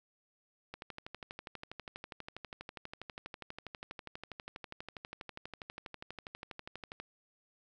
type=click train; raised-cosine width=0.3 ms; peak=-27 dBFS; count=78; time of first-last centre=0.74-7 s; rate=12.3 Hz; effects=none